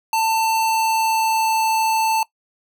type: tone with pitch glide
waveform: square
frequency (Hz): 892 to 886.4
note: A5 to A5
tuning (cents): +23 to +13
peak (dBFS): -17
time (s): 0.13-2.23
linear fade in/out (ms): 2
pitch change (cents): -10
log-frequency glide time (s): 0.59-1.64
effects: noise-tail reverb RT60 0.1 s tail -20 dB re dry